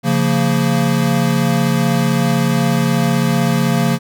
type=chord; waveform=square; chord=Bb minor; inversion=first; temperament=equal with one note detuned; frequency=138.59 / 174.61 / 230.1 Hz; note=Db3 / F3 / Bb3; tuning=0 / 0 / -22 cents; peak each=-18 dBFS; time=0.03-3.99 s; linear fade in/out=50 ms; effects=none